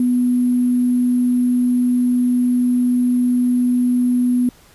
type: tone with sample-and-hold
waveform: sine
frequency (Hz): 246.9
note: B3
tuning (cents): 0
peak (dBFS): -13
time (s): 0-4.49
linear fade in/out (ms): 2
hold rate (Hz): 11025
effects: pink hiss -49 dBFS RMS until 4.74 s + resampled to 32000 Hz